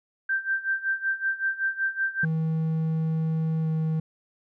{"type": "tone with tremolo", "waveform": "sine", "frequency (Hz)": 1568, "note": "G6", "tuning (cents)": 0, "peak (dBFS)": -21, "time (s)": [0.29, 2.25], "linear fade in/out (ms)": 5, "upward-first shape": "sine", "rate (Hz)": 5.3, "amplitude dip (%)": 85}
{"type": "tone with pitch glide", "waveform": "triangle", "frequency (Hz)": [160.1, 158.81], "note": ["D#3", "D#3"], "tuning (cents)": [50, 36], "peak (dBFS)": -21, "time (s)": [2.23, 4], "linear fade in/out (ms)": 5, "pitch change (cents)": -14, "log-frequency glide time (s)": [3.62, 3.67]}
{"effects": []}